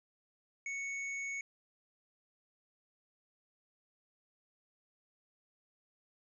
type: tone with tanh clipping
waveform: sine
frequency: 2217 Hz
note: C#7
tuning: in tune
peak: -39 dBFS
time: 0.66-1.41 s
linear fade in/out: 2 ms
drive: 13 dB
effects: resampled to 22050 Hz